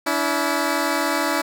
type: tone pair together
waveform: 10% pulse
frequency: 286.7 / 327 Hz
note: D4 / E4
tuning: -42 / -14 cents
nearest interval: major second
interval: 228 cents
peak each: -14 dBFS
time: 0.06-1.42 s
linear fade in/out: 10 ms
effects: none